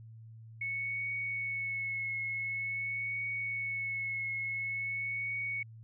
sine tone with vibrato, 2204 Hz, C#7, 11 cents flat, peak -33 dBFS, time 0.61-5.63 s, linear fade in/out 5 ms, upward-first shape triangle, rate 0.47 Hz, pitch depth 24 cents each way, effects added 112 Hz sine -48 dBFS peak until 5.83 s

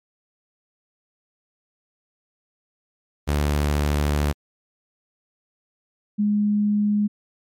sawtooth / sine tone pair in turn, 73.42 / 207.7 Hz, D2 / G#3, 0 / 0 cents, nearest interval octave + tritone, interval 1800 cents, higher second, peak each -15 / -17 dBFS, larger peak first, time 3.27-4.33 / 6.18-7.08 s, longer first, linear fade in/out 20 ms, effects MP3 64 kbps

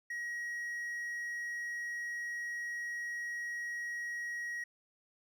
triangle tone, 1900 Hz, A#6, 33 cents sharp, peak -35 dBFS, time 0.1-4.64 s, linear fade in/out 5 ms, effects none

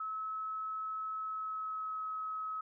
sine tone with pitch glide, 1293 to 1281.1 Hz, E6 to E6, -34 to -50 cents, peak -36 dBFS, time 0-2.61 s, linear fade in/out 5 ms, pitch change -16 cents, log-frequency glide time 1.16-2.05 s, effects none

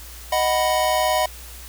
square chord, B major, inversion first, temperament equal, 622.3 / 740 / 987.8 Hz, D#5 / F#5 / B5, 0 / 0 / 0 cents, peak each -22 / -23 / -24 dBFS, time 0.32-1.26 s, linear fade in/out 5 ms, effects added 60 Hz sine -39 dBFS peak until 1.68 s + white hiss -41 dBFS RMS until 1.68 s

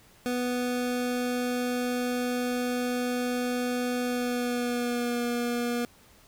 25% pulse tone with pitch glide, 246.9 to 240 Hz, B3 to B3, 0 to -49 cents, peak -23 dBFS, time 0.26-5.85 s, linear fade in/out 0 ms, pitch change -49 cents, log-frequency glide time 4.02-5.23 s, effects pink hiss -57 dBFS RMS until 6.27 s

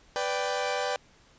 sawtooth chord, G major, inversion first, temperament equal with one note detuned, 497 / 587.3 / 784 Hz, B4 / D5 / G5, +11 / 0 / 0 cents, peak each -28 dBFS, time 0.16-0.96 s, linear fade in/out 0 ms, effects pink hiss -59 dBFS RMS until 1.38 s + resampled to 16000 Hz

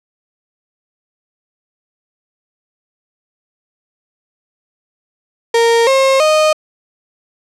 35% pulse tone with pitch steps, 463.4 / 535.4 / 618.6 Hz, A#4 / C5 / D#5, -10 / +40 / -10 cents, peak -7 dBFS, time 5.54-6.53 s, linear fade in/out 5 ms, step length 330 ms, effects low-pass 8000 Hz 12 dB/octave

